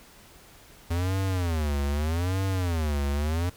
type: tone with vibrato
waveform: square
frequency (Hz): 82.41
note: E2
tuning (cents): 0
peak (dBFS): -25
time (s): 0.9-3.5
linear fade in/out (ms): 10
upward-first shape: sine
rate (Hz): 0.81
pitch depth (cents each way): 270
effects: pink hiss -52 dBFS RMS until 3.56 s